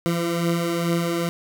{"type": "beating tone pair", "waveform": "20% pulse", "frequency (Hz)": [168, 170.3], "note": ["E3", "F3"], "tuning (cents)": [33, -43], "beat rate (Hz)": 2.3, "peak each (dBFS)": [-23, -17], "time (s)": [0.06, 1.29], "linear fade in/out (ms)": 0, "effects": []}